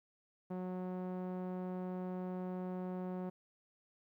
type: tone with low-pass filter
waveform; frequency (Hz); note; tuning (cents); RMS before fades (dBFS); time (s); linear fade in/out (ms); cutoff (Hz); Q
sawtooth; 183.1; F#3; -18; -41; 0.5-3.3; 10; 840; 0.87
effects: 13-bit